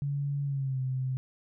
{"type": "tone with pitch glide", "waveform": "sine", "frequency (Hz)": [141.9, 130.12], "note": ["C#3", "C3"], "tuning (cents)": [41, -9], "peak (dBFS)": -28, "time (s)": [0.02, 1.17], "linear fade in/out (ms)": 0, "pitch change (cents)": -150, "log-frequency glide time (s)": [0.44, 0.8], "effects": []}